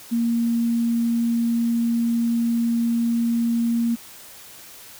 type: tone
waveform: sine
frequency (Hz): 233.1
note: A#3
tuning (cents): 0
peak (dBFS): -18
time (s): 0.11-3.96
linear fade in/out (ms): 20
effects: white hiss -43 dBFS RMS until 4.99 s